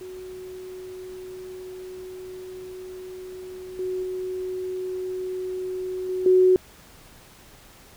sine tone with level steps, 370 Hz, F#4, in tune, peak -35 / -25 / -27 / -24 / -13 dBFS, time 0.01-6.56 s, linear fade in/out 0 ms, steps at 3.79 / 4.03 / 6.09 / 6.26 s, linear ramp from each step 2 ms, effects pink hiss -50 dBFS RMS until 7.96 s

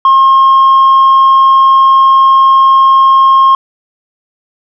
triangle tone with tanh clipping, 1072 Hz, C6, 42 cents sharp, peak -3 dBFS, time 0.05-3.55 s, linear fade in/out 2 ms, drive 6 dB, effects none

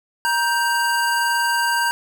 square tone pair together, 945 / 1567.8 Hz, A#5 / G6, +23 / 0 cents, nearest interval major sixth, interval 877 cents, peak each -21 dBFS, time 0.25-1.91 s, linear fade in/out 0 ms, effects none

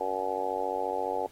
harmonic tone, 94.5 Hz, F#2, 37 cents sharp, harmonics 3 / 4 / 5 / 6 / 7 / 8 / 9, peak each -43 / -38 / -34 / -36 / -39 / -35 / -33 dBFS, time 0-1.27 s, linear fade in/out 10 ms, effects pink hiss -58 dBFS RMS until 1.31 s + AAC 48 kbps

